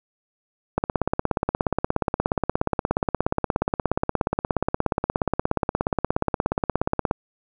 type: click train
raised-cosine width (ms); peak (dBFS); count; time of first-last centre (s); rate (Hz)
1; -6; 108; 0.78-7.111; 16.9
effects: none